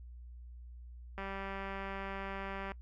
click train, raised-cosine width 0.5 ms, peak -27 dBFS, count 301, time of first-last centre 1.18-2.718 s, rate 195 Hz, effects noise-tail reverb RT60 0.1 s tail -22 dB re dry + added 60 Hz sine -47 dBFS peak until 2.81 s

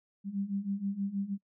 sine beating tone pair, 194.7 / 201 Hz, G3 / G3, -12 / +44 cents, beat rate 6.3 Hz, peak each -36 / -33 dBFS, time 0.24-1.38 s, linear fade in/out 50 ms, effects noise-tail reverb RT60 0.1 s tail -26 dB re dry

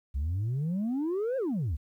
sine exponential two-way sweep, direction up then down, 64.4 to 550 to 64.4 Hz, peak -25 dBFS, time 0.14-1.77 s, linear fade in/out 20 ms, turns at 1.37 s, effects tanh soft clip ceiling -26 dBFS + 11-bit

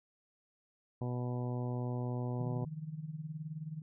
harmonic tone, 123.3 Hz, B2, 2 cents flat, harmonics 1 / 2 / 3 / 4 / 5 / 6 / 7 / 8, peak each -35 / -41 / -45 / -47 / -49 / -51 / -52 / -53 dBFS, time 1.01-2.65 s, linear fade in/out 5 ms
sine tone with tremolo, 155.56 Hz, D#3, in tune, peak -36 dBFS, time 2.4-3.82 s, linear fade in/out 2 ms, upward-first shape sine, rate 19 Hz, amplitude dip 75%
effects none

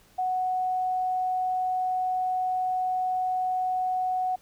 sine tone, 740 Hz, F#5, in tune, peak -24 dBFS, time 0.18-4.36 s, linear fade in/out 10 ms, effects pink hiss -59 dBFS RMS until 4.41 s

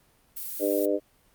violet noise, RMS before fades -35 dBFS, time 0.36-0.86 s, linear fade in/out 10 ms
harmonic tone, 100.9 Hz, G#2, 49 cents flat, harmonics 3 / 4 / 5 / 6, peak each -28 / -28 / -28 / -28 dBFS, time 0.59-1 s, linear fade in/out 50 ms
effects pink hiss -63 dBFS RMS until 1.34 s + Opus 32 kbps

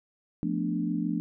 sine chord, B half-diminished seventh, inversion second, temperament equal, 174.61 / 220 / 246.9 / 293.7 Hz, F3 / A3 / B3 / D4, 0 / 0 / 0 / 0 cents, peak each -31 / -32 / -34 / -31 dBFS, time 0.43-1.2 s, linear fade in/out 0 ms, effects none

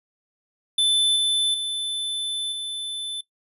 square tone with level steps, 3520 Hz, A7, in tune, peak -17 / -19 / -25 / -28 dBFS, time 0.78-3.21 s, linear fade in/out 5 ms, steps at 1.16 / 1.54 / 2.52 s, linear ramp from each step 2 ms, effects noise-tail reverb RT60 0.1 s tail -19 dB re dry + resampled to 32000 Hz

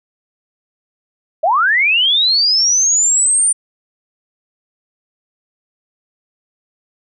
sine linear sweep, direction up, 587.3 to 9180 Hz, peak -10 dBFS, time 1.43-3.53 s, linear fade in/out 10 ms, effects none

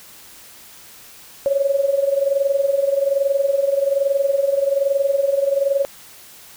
sine tone with amplitude modulation, 554.4 Hz, C#5, in tune, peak -12 dBFS, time 1.46-5.85 s, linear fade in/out 0 ms, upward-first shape sine, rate 21.2 Hz, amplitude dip 75%, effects white hiss -43 dBFS RMS until 6.56 s

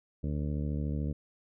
harmonic tone, 73.7 Hz, D2, 7 cents sharp, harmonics 1 / 2 / 3 / 4 / 5 / 6 / 7 / 8, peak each -33 / -34 / -38 / -41 / -54 / -47 / -49 / -54 dBFS, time 0.23-1.13 s, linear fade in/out 10 ms, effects none

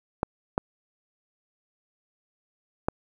clicks, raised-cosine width 1 ms, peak -9 dBFS, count 3, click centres 0.231 / 0.579 / 2.885 s, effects 8-bit

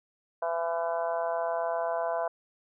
harmonic tone with a mistuned harmonic, 167.6 Hz, E3, 29 cents sharp, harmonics 3 / 4 / 5 / 6 / 7 / 8 / 9, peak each -36 / -29 / -38 / -35 / -45 / -46 / -43 dBFS, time 0.42-2.28 s, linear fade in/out 5 ms, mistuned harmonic 8, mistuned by +27 cents, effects none

